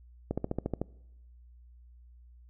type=slowing click train; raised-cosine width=2 ms; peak=-17 dBFS; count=8; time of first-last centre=0.31-0.816 s; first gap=66 ms; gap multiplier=1.03; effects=noise-tail reverb RT60 0.9 s tail -23 dB re dry + added 60 Hz sine -52 dBFS peak until 2.49 s